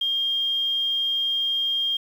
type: tone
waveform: sine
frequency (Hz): 3214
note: G7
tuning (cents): +43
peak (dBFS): -21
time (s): 0.01-1.97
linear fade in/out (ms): 5
effects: 8-bit